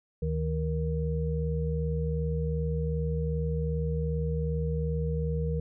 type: tone cluster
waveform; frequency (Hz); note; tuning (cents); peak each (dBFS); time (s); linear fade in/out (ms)
sine; 75 / 157.6 / 469.3; D2 / D#3 / A#4; +37 / +23 / +12; -30 / -30 / -34; 0.22-5.6; 5
effects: none